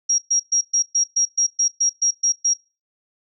sine tone bursts, 5640 Hz, F8, 16 cents sharp, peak -15 dBFS, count 12, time 0.09-2.538 s, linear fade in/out 10 ms, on 94 ms, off 120 ms, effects noise-tail reverb RT60 0.3 s tail -20 dB re dry

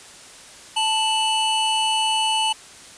square tone pair together, 880 / 2960 Hz, A5 / F#7, 0 / 0 cents, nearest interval octave + major sixth, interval 2100 cents, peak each -22 dBFS, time 0.76-2.53 s, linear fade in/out 10 ms, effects white hiss -43 dBFS RMS until 2.97 s + resampled to 22050 Hz

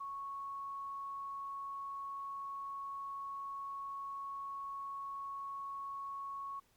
sine tone, 1106 Hz, C#6, 4 cents flat, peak -40 dBFS, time 0-6.6 s, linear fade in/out 10 ms, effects pink hiss -71 dBFS RMS until 6.76 s + MP3 96 kbps

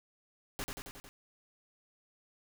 pink noise with echo, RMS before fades -38 dBFS, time 0.59-0.64 s, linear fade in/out 0 ms, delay 90 ms, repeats 5, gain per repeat -3 dB, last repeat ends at 1.09 s, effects none

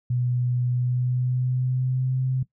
sine tone with pitch glide, 123.6 to 129.82 Hz, B2 to C3, +2 to -13 cents, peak -21 dBFS, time 0.1-2.43 s, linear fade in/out 5 ms, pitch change +85 cents, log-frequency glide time 0.7-2.22 s, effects noise-tail reverb RT60 0.1 s tail -17 dB re dry

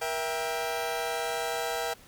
sawtooth chord, E diminished, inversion second, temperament just, 474.7 / 659.3 / 791.1 Hz, Bb4 / E5 / G5, +31 / 0 / +16 cents, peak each -30 dBFS, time 0.01-1.94 s, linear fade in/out 10 ms, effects pink hiss -54 dBFS RMS until 2.07 s

